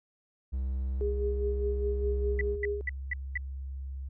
triangle tone, 65.41 Hz, C2, in tune, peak -27 dBFS, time 0.52-2.57 s, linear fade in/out 20 ms
sine tone with tremolo, 410 Hz, G#4, 22 cents flat, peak -28 dBFS, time 1.01-2.81 s, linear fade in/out 0 ms, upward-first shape sine, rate 4.9 Hz, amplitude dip 55%
sine tone with pitch glide, 65.41 to 67.25 Hz, C2 to C2, 0 to +48 cents, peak -35 dBFS, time 2.03-4.09 s, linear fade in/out 10 ms, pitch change +48 cents, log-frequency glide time 2.26-2.7 s
sine tone bursts, 1975.5 Hz, B6, in tune, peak -28 dBFS, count 5, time 2.39-3.375 s, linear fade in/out 2 ms, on 21 ms, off 220 ms
effects none

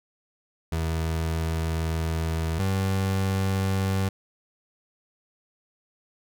30% pulse tone pair in turn, 81.2 / 96.19 Hz, E2 / G2, -26 / -32 cents, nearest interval minor third, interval 294 cents, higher second, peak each -22 / -20 dBFS, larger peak second, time 0.72-2.59 / 2.59-4.09 s, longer first, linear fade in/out 5 ms, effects none

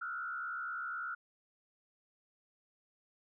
sine tone with frequency modulation, 1396.9 Hz, F6, in tune, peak -37 dBFS, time 0.01-1.15 s, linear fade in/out 10 ms, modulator 68.1 Hz, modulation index 1.2, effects none

